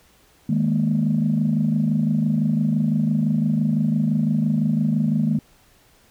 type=chord; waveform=sine; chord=D# suspended fourth; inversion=none; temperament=just; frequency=155.56 / 207.4 / 233.3 Hz; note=D#3 / G#3 / A#3; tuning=0 / -2 / +2 cents; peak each=-21 dBFS; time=0.49-5.39 s; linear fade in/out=5 ms; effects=tanh soft clip ceiling -10 dBFS + pink hiss -56 dBFS RMS until 6.1 s